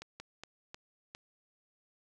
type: slowing click train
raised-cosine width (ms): 0.2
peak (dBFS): -27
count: 5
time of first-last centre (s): 0.02-1.149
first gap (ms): 180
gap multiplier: 1.31
effects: none